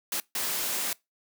white noise bursts at uneven times, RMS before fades -30 dBFS, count 2, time 0.12-0.2 / 0.35-0.93 s, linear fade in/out 2 ms, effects noise-tail reverb RT60 0.2 s tail -23 dB re dry + high-pass 200 Hz 12 dB/octave

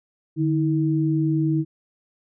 sine tone pair together, 150.1 / 319.9 Hz, D3 / D#4, +38 / +48 cents, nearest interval octave + minor second, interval 1310 cents, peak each -21 dBFS, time 0.36-1.65 s, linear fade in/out 50 ms, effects none

